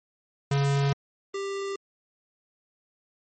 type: tone pair in turn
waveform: square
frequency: 140 / 394.7 Hz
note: C#3 / G4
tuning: +18 / +12 cents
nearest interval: octave + tritone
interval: 1794 cents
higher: second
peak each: -22 / -30 dBFS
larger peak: first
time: 0.51-0.93 / 1.34-1.76 s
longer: neither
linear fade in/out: 5 ms
effects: MP3 32 kbps